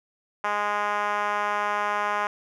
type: tone with band-pass filter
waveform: 5% pulse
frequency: 206.8 Hz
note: G#3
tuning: 7 cents flat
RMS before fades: -26 dBFS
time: 0.44-2.27 s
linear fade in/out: 2 ms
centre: 1000 Hz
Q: 1.6
effects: none